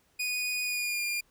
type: tone with pitch glide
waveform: sawtooth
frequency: 2473 to 2407 Hz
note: D#7 to D7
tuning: -11 to +42 cents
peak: -26 dBFS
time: 0.19-1.21 s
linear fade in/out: 10 ms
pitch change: -47 cents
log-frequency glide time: 0.63-1.03 s
effects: pink hiss -68 dBFS RMS until 1.3 s